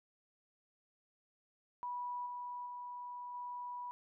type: tone with level steps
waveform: sine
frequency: 979 Hz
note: B5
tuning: 15 cents flat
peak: -38 / -41 / -43 / -41 dBFS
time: 1.83-3.91 s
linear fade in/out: 0 ms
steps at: 2.26 / 2.66 / 3.34 s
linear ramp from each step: 5 ms
effects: none

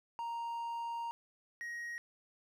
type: tone pair in turn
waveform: triangle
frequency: 932.3 / 1885.2 Hz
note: A#5 / A#6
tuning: 0 / +19 cents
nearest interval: octave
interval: 1219 cents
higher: second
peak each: -35 / -38 dBFS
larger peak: first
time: 0.19-1.11 / 1.61-1.98 s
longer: first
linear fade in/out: 0 ms
effects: none

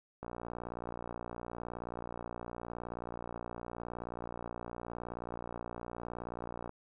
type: click train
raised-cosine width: 1 ms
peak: -27 dBFS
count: 383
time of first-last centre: 0.23-6.694 s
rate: 59.1 Hz
effects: none

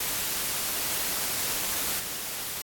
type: noise with level steps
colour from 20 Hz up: white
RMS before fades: -29 / -34 dBFS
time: 0-2.62 s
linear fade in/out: 5 ms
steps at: 1.99 s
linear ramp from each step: 10 ms
effects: AAC 64 kbps

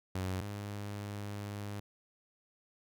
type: tone pair in turn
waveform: sawtooth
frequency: 93.5 / 102.29 Hz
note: F#2 / G#2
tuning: +19 / -26 cents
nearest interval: major second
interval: 155 cents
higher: second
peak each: -30 / -35 dBFS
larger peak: first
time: 0.15-0.41 / 0.41-1.8 s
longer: second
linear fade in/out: 5 ms
effects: none

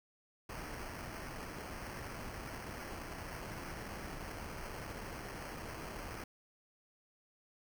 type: noise with sample-and-hold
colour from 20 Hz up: pink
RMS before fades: -45 dBFS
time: 0.49-6.24 s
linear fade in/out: 5 ms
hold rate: 3675 Hz
effects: none

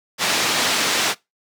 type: band-pass noise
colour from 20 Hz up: white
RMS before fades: -20 dBFS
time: 0.18-1.15 s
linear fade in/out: 50 ms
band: 180 to 5000 Hz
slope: 12 dB/octave
effects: noise-tail reverb RT60 0.2 s tail -22 dB re dry

